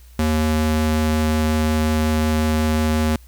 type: ring-modulated tone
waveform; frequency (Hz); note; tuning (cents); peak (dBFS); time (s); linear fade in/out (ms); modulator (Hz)
square; 155.56; D#3; 0; -14; 0.19-3.16; 2; 76.4
effects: added 60 Hz sine -42 dBFS peak until 3.27 s + white hiss -54 dBFS RMS until 3.27 s